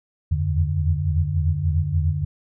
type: tone cluster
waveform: sine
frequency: 81.4 / 84.9 / 91.6 / 146.6 Hz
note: E2 / F2 / F#2 / D3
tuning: -21 / -48 / -17 / -3 cents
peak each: -24 dBFS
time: 0.31-2.25 s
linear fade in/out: 10 ms
effects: none